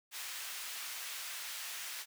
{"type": "high-pass noise", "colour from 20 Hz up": "pink", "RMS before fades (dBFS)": -43, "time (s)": [0.11, 2.06], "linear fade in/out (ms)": 50, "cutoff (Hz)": 1700, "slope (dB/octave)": 12, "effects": []}